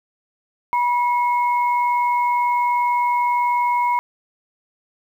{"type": "tone pair together", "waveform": "sine", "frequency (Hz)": [970.6, 2179], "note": ["B5", "C#7"], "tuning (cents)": [-30, -30], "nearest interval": "octave + major second", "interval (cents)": 1400, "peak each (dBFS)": [-16, -28], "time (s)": [0.73, 3.99], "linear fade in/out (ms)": 0, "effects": ["8-bit"]}